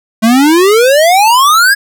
square exponential sweep, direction up, 214.9 to 1690 Hz, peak -5 dBFS, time 0.22-1.75 s, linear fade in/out 20 ms, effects none

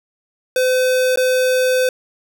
square tone with dropouts, 510 Hz, C5, 44 cents flat, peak -14 dBFS, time 0.56-1.89 s, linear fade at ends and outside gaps 2 ms, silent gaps 1.159-1.173 s, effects none

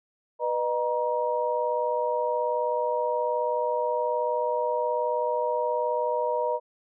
sine tone cluster, 492.2 / 611 / 947 Hz, B4 / D#5 / A#5, -6 / -32 / +27 cents, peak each -28 dBFS, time 0.39-6.6 s, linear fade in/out 50 ms, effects none

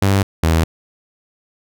sawtooth tone pair in turn, 98.2 / 81.24 Hz, G2 / E2, +4 / -25 cents, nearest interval minor third, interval 329 cents, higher first, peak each -8 / -8 dBFS, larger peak neither, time 0.02-0.23 / 0.43-0.64 s, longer neither, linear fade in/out 5 ms, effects none

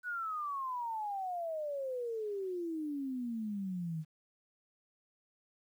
sine exponential sweep, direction down, 1494 to 153.4 Hz, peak -35 dBFS, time 0.03-4.05 s, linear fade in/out 50 ms, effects 11-bit

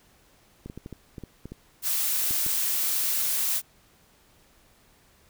clicks, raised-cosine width 3 ms, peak -25 dBFS, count 11, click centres 0.66 / 0.699 / 0.776 / 0.861 / 0.927 / 1.182 / 1.237 / 1.456 / 1.52 / 2.309 / 2.464 s
blue noise, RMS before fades -26 dBFS, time 1.82-3.62 s, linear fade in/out 50 ms
effects pink hiss -60 dBFS RMS until 5.29 s

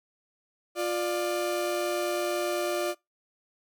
35% pulse tone pair together, 352 / 594 Hz, F4 / D5, +14 / +20 cents, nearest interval major sixth, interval 906 cents, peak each -28 dBFS, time 0.75-2.95 s, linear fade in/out 50 ms, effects noise-tail reverb RT60 0.2 s tail -24 dB re dry

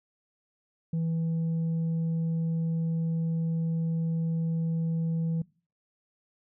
sine tone, 164 Hz, E3, 9 cents flat, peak -23 dBFS, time 0.93-5.42 s, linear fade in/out 5 ms, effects noise-tail reverb RT60 0.4 s tail -24 dB re dry + tanh soft clip ceiling -25 dBFS

